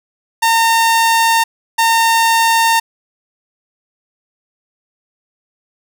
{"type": "tone pair in turn", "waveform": "sawtooth", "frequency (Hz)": [912, 912], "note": ["A#5", "A#5"], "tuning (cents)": [-38, -38], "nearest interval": "unison", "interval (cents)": 0, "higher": "neither", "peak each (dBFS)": -6, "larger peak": "neither", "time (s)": [[0.42, 1.44], [1.78, 2.8]], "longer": "neither", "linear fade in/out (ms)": 10, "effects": []}